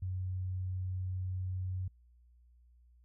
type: tone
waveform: sine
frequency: 92.5 Hz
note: F#2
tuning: in tune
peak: -34 dBFS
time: 0.02-1.88 s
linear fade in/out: 5 ms
effects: noise-tail reverb RT60 0.1 s tail -26 dB re dry + added 60 Hz sine -60 dBFS peak until 3.04 s